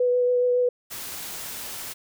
sine tone with vibrato, 493.9 Hz, B4, in tune, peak -18 dBFS, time 0-0.69 s, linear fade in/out 5 ms, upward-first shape triangle, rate 7.2 Hz, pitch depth 14 cents each way
white noise, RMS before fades -35 dBFS, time 0.9-1.94 s, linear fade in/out 20 ms
effects none

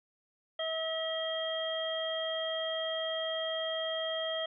harmonic tone, 644 Hz, E5, 41 cents flat, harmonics 1 / 2 / 3 / 5, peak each -34 / -44 / -42 / -36 dBFS, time 0.59-4.46 s, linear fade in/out 5 ms, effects none

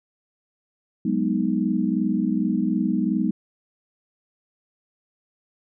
sine chord, G# minor seventh, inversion third, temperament equal, 185 / 207.7 / 246.9 / 311.1 Hz, F#3 / G#3 / B3 / D#4, 0 / 0 / 0 / 0 cents, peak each -26 / -24 / -25 / -26 dBFS, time 1.05-3.31 s, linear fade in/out 5 ms, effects none

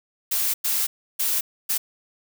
blue noise bursts at uneven times, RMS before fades -23 dBFS, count 4, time 0.31-0.54 / 0.64-0.87 / 1.19-1.41 / 1.69-1.78 s, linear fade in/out 10 ms, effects none

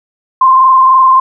sine tone with frequency modulation, 1047 Hz, C6, 1 cent sharp, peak -3 dBFS, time 0.41-1.2 s, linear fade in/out 5 ms, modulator 23.4 Hz, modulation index 0.85, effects none

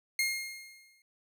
sawtooth tone with exponential decay, 2135 Hz, C7, 34 cents sharp, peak -22 dBFS, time 0.19-1.02 s, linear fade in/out 2 ms, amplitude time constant 180 ms, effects none

